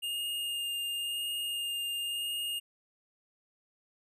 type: tone with vibrato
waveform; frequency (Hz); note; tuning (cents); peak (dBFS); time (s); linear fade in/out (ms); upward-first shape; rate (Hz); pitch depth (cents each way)
square; 2827; F7; +20; -33; 0.02-2.6; 20; sine; 0.95; 11
effects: none